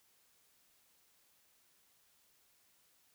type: silence
effects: white hiss -71 dBFS RMS until 3.14 s